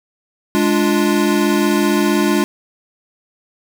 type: chord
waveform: square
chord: D diminished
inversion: second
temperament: equal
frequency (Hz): 207.7 / 293.7 / 349.2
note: Ab3 / D4 / F4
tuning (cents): 0 / 0 / 0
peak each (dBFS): -18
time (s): 0.55-2.44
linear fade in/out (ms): 0
effects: none